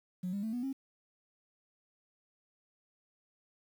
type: tone with pitch steps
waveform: sine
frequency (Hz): 181.9 / 200.7 / 221.4 / 244.2 / 269.4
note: F#3 / G3 / A3 / B3 / C#4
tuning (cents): -29 / +41 / +11 / -19 / -49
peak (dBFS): -32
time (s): 0.23-0.73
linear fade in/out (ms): 10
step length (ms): 100
effects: tanh soft clip ceiling -30 dBFS + 10-bit